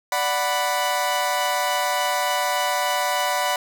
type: chord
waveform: sawtooth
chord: B minor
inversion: first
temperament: equal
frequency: 587.3 / 740 / 987.8 Hz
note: D5 / F#5 / B5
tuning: 0 / 0 / 0 cents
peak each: -23 / -21 / -20 dBFS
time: 0.12-3.56 s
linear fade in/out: 2 ms
effects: none